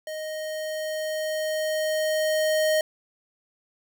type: tone with level ramp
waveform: square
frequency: 622.3 Hz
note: D#5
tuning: in tune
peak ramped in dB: -32 to -20 dBFS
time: 0.07-2.81 s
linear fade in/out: 2 ms
effects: none